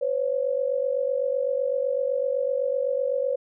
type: tone pair together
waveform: sine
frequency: 506.5 / 554.4 Hz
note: B4 / C#5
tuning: +44 / 0 cents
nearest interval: major second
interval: 156 cents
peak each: -25 / -25 dBFS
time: 0.01-3.36 s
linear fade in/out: 10 ms
effects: none